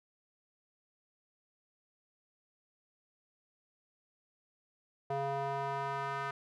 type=tone with band-pass filter sweep; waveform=square; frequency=138.59 Hz; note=C#3; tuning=in tune; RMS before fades=-36 dBFS; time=5.1-6.31 s; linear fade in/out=5 ms; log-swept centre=670 to 1300 Hz; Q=2.1; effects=none